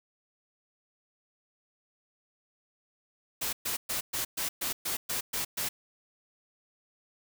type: noise bursts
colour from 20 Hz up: white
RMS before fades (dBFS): -32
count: 10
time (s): 3.41-5.69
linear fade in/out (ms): 10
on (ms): 120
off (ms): 120
effects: none